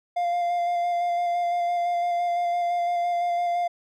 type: tone with vibrato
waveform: triangle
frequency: 698.5 Hz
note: F5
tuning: in tune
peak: -20 dBFS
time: 0.16-3.68 s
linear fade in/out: 10 ms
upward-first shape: square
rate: 5.9 Hz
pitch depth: 12 cents each way
effects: none